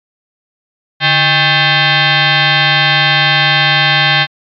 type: tone with frequency modulation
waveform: sine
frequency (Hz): 802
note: G5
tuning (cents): +39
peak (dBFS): -7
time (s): 1-4.27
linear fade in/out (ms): 50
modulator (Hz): 474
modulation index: 6.8
effects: MP3 96 kbps